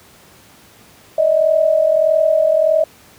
sine tone pair together, 595 / 636.6 Hz, D5 / D#5, +22 / +39 cents, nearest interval minor second, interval 117 cents, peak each -16 / -12 dBFS, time 1.18-2.84 s, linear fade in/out 5 ms, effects pink hiss -46 dBFS RMS until 3.18 s + high-pass 80 Hz 12 dB/octave

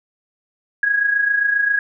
sine tone with amplitude modulation, 1653 Hz, G#6, 9 cents flat, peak -12 dBFS, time 0.83-1.79 s, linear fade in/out 2 ms, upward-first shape sine, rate 27.5 Hz, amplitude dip 60%, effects none

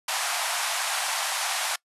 pink band-pass noise, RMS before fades -28 dBFS, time 0.08-1.76 s, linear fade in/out 5 ms, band 680 to 12000 Hz, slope 48 dB/octave, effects noise-tail reverb RT60 0.1 s tail -24 dB re dry + resampled to 32000 Hz

